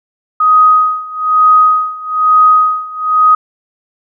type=tone with tremolo; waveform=sine; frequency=1253 Hz; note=D#6; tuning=12 cents sharp; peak=-3 dBFS; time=0.4-3.35 s; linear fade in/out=5 ms; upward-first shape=sine; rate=1.1 Hz; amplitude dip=90%; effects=none